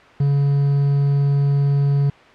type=tone with quantisation; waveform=triangle; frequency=141.1 Hz; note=C#3; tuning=31 cents sharp; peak=-12 dBFS; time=0.2-2.1 s; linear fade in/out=5 ms; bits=6; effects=white hiss -45 dBFS RMS until 2.34 s + low-pass 2000 Hz 12 dB/octave